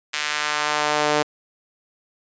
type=tone with high-pass filter sweep; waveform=sawtooth; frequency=149.7 Hz; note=D3; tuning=33 cents sharp; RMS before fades=-22 dBFS; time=0.13-1.23 s; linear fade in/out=10 ms; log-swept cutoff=2100 to 460 Hz; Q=1.1; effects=resampled to 16000 Hz